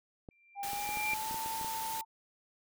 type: clicks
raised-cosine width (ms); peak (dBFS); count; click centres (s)
2; -33; 10; 0.288 / 0.733 / 0.891 / 0.972 / 1.134 / 1.311 / 1.344 / 1.461 / 1.613 / 1.646
type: tone with exponential growth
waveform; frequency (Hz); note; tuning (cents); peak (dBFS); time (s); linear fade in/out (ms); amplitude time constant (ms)
sine; 2365; D7; +12; -29; 0.31-1.14; 2; 180
type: tone with pitch glide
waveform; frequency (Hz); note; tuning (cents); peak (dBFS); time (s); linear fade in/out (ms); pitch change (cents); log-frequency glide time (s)
sine; 801 to 893.9; G5 to A5; +37 to +27; -36; 0.55-2.05; 50; +190; 0.67-1.34
type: noise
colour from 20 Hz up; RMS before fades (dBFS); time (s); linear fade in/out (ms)
white; -41; 0.63-2.01; 0
effects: none